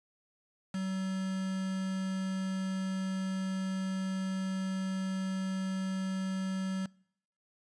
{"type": "tone with quantisation", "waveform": "triangle", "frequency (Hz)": 189.8, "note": "F#3", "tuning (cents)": 44, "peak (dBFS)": -30, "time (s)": [0.74, 6.86], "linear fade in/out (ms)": 5, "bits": 7, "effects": ["noise-tail reverb RT60 0.7 s tail -25 dB re dry", "resampled to 22050 Hz"]}